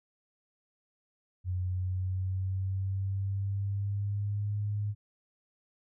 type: tone with pitch glide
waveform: sine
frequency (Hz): 91.2 to 103.56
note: F#2 to G#2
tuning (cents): -24 to -4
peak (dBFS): -29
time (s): 1.44-4.95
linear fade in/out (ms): 50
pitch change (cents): +220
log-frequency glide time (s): 1.6-4.57
effects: none